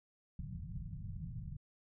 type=low-pass noise; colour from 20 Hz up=white; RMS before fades=-44 dBFS; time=0.39-1.57 s; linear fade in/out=5 ms; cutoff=170 Hz; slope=48 dB/octave; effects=none